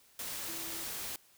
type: tone in noise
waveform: sine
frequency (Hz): 330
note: E4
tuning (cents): +2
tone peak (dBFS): -49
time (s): 0.48-0.84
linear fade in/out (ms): 2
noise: white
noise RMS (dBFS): -40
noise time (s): 0.19-1.16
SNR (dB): -12
effects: white hiss -64 dBFS RMS until 1.37 s